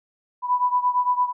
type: beating tone pair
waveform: sine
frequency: 987.8 / 996.6 Hz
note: B5 / B5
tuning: 0 / +15 cents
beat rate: 8.8 Hz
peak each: -20 / -23 dBFS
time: 0.42-1.33 s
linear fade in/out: 50 ms
effects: none